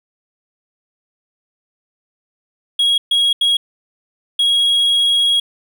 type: tone bursts at uneven times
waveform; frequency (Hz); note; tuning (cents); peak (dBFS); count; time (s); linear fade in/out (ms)
triangle; 3305; G#7; -9; -10; 4; 2.79-2.98 / 3.11-3.33 / 3.41-3.57 / 4.39-5.4; 5
effects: none